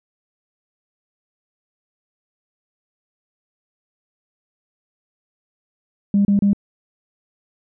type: tone bursts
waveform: sine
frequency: 201.1 Hz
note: G3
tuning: 44 cents sharp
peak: -11 dBFS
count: 3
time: 6.14-6.532 s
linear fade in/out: 2 ms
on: 110 ms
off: 31 ms
effects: tanh soft clip ceiling -8 dBFS